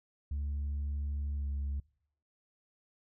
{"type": "tone with pitch glide", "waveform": "sine", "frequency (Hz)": [71.8, 70.12], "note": ["D2", "C#2"], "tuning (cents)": [-39, 20], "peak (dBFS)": -30, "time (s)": [0.31, 1.8], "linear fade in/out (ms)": 5, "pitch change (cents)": -41, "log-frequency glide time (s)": [1.36, 1.46], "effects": ["noise-tail reverb RT60 0.7 s tail -26 dB re dry", "tanh soft clip ceiling -31 dBFS"]}